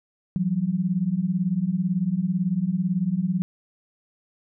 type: beating tone pair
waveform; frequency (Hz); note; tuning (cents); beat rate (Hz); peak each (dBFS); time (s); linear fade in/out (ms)
sine; 170 / 188; F3 / F#3; -46 / +28; 18; -25 / -23; 0.36-3.42; 0
effects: none